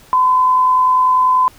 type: tone with amplitude modulation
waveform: sine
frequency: 1017 Hz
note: C6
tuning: 50 cents flat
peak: -8 dBFS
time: 0.13-1.48 s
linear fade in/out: 0 ms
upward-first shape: sine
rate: 50.2 Hz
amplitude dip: 25%
effects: pink hiss -45 dBFS RMS until 1.58 s